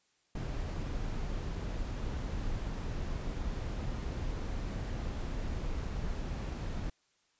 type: noise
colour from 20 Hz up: brown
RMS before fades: -36 dBFS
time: 0.35-6.9 s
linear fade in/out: 5 ms
effects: white hiss -73 dBFS RMS until 7.39 s + resampled to 16000 Hz